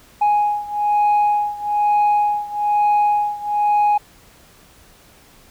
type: beating tone pair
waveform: sine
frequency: 830.6 / 831.7 Hz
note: G#5 / G#5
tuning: 0 / +2 cents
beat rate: 1.1 Hz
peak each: -15 / -17 dBFS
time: 0.21-3.98 s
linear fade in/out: 10 ms
effects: tanh soft clip ceiling -11 dBFS + pink hiss -49 dBFS RMS until 5.5 s